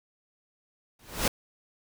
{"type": "noise with exponential growth", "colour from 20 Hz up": "pink", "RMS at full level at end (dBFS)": -21, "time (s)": [0.99, 1.28], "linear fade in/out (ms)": 5, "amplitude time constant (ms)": 61, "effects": []}